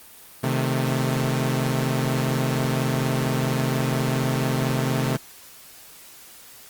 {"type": "chord", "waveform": "sawtooth", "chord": "A diminished", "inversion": "first", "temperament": "equal with one note detuned", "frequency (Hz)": [130.81, 155.11, 220], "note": ["C3", "Eb3", "A3"], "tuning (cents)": [0, -5, 0], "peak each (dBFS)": [-19, -24, -24], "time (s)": [0.43, 5.17], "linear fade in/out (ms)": 10, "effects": ["white hiss -46 dBFS RMS until 6.69 s", "Opus 32 kbps"]}